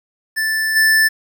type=tone with level steps; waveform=square; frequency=1760 Hz; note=A6; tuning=in tune; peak=-17 / -11 dBFS; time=0.36-1.09 s; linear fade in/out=20 ms; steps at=0.75 s; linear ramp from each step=20 ms; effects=8-bit